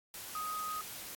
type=tone in noise; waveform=sine; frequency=1251 Hz; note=D#6; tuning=9 cents sharp; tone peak=-36 dBFS; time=0.35-0.81 s; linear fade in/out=2 ms; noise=white; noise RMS=-45 dBFS; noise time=0.14-1.15 s; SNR=+6 dB; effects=AAC 64 kbps